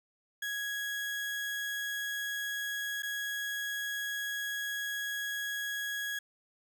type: tone with dropouts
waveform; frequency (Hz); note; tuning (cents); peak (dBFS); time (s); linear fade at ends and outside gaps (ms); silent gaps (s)
35% pulse; 1661.2; G#6; 0; -32; 0.42-6.19; 5; 3.023-3.031
effects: none